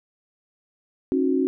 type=tone cluster; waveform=sine; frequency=270.9 / 310.3 / 368.1 Hz; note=C#4 / D#4 / F#4; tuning=-40 / -5 / -9 cents; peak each=-21 / -27 / -23 dBFS; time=1.12-1.47 s; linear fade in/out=0 ms; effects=none